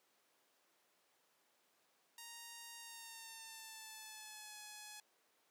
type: tone with pitch glide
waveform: 5% pulse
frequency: 932.3 to 845.1 Hz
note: A#5 to G#5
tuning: 0 to +30 cents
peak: -39 dBFS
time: 2.18-5 s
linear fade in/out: 2 ms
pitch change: -170 cents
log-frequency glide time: 2.78-4.58 s
effects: pink hiss -75 dBFS RMS until 5.5 s + high-pass 400 Hz 12 dB/octave